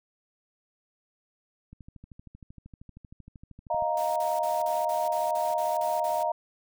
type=click train; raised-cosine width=5 ms; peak=-34 dBFS; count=28; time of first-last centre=1.73-3.823 s; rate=12.9 Hz
type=chord; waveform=sine; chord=Eb suspended second; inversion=none; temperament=just; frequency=622.3 / 700 / 933.4 Hz; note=Eb5 / F5 / Bb5; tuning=0 / +4 / +2 cents; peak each=-29 dBFS; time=3.7-6.32 s; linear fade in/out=5 ms
type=noise bursts; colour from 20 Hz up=white; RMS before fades=-44 dBFS; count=10; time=3.97-6.23 s; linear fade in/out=2 ms; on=190 ms; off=40 ms
effects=none